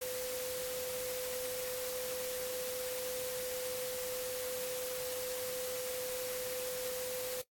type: tone in noise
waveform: sine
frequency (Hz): 505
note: B4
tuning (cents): +39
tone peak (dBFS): -38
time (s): 0.01-7.42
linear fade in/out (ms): 10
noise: white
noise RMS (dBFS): -42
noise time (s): 0.01-7.42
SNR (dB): +1
effects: noise-tail reverb RT60 0.1 s tail -17 dB re dry + AAC 64 kbps